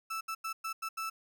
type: tone bursts at uneven times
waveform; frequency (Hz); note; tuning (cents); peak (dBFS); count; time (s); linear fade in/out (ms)
35% pulse; 1318.5; E6; 0; -33; 6; 0.1-0.21 / 0.28-0.35 / 0.44-0.53 / 0.64-0.73 / 0.82-0.89 / 0.97-1.1; 10
effects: none